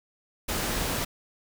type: noise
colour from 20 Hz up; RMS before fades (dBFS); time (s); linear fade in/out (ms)
pink; -29; 0.48-1.05; 10
effects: none